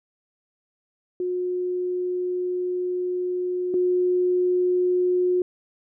sine tone pair in turn, 361.3 / 361.3 Hz, F#4 / F#4, -41 / -41 cents, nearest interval unison, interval 0 cents, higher neither, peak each -23 / -18 dBFS, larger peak second, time 1.2-3.74 / 3.74-5.42 s, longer first, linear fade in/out 2 ms, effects none

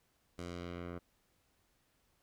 10% pulse tone with low-pass filter sweep, 87.31 Hz, F2, in tune, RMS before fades -44 dBFS, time 0.38-0.99 s, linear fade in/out 10 ms, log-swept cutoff 9500 to 1400 Hz, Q 0.92, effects pink hiss -75 dBFS RMS until 2.22 s

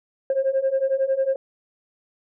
sine beating tone pair, 529 / 540 Hz, C5 / C#5, +19 / -45 cents, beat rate 11 Hz, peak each -22 / -20 dBFS, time 0.3-1.36 s, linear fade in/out 2 ms, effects tanh soft clip ceiling -14 dBFS

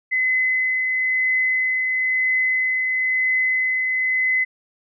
sine tone with tremolo, 2032 Hz, B6, 49 cents sharp, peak -16 dBFS, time 0.11-4.45 s, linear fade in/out 20 ms, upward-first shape triangle, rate 1 Hz, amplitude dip 30%, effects none

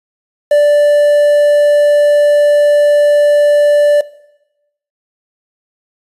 triangle tone with quantisation, 586 Hz, D5, 4 cents flat, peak -3 dBFS, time 0.51-4.01 s, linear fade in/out 5 ms, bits 5, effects noise-tail reverb RT60 0.9 s tail -19 dB re dry + resampled to 32000 Hz

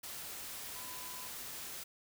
sine tone in noise, 1003 Hz, B5, 26 cents sharp, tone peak -52 dBFS, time 0.75-1.28 s, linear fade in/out 10 ms, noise white, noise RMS -45 dBFS, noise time 0.03-1.84 s, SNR -10 dB, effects none

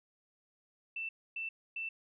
sine tone bursts, 2668 Hz, E7, 20 cents sharp, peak -36 dBFS, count 3, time 0.96-1.89 s, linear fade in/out 5 ms, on 130 ms, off 270 ms, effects none

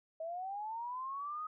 sine linear sweep, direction up, 633 to 1264 Hz, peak -38 dBFS, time 0.2-1.47 s, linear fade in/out 5 ms, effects none

